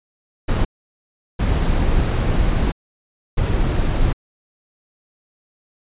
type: noise bursts at uneven times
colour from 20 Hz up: brown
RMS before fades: -17 dBFS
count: 3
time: 0.48-0.65 / 1.39-2.72 / 3.37-4.13 s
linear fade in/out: 10 ms
effects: resampled to 8000 Hz